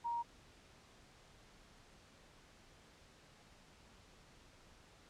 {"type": "tone", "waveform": "sine", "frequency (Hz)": 941, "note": "A#5", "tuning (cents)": 16, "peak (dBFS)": -36, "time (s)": [0.04, 0.23], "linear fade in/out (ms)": 20, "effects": ["pink hiss -63 dBFS RMS until 5.09 s", "low-pass 7000 Hz 12 dB/octave"]}